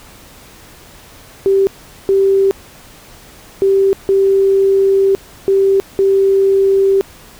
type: tone bursts at uneven times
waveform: sine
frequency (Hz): 390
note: G4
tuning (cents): -9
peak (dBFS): -8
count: 6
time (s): 1.46-1.67 / 2.09-2.51 / 3.62-3.93 / 4.09-5.15 / 5.48-5.8 / 5.99-7.01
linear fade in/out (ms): 0
effects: pink hiss -40 dBFS RMS until 7.39 s